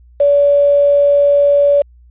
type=tone with quantisation; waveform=sine; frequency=572 Hz; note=D5; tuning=46 cents flat; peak=-7 dBFS; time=0.2-1.82 s; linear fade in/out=5 ms; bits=5; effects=added 60 Hz sine -41 dBFS peak until 2.1 s + resampled to 8000 Hz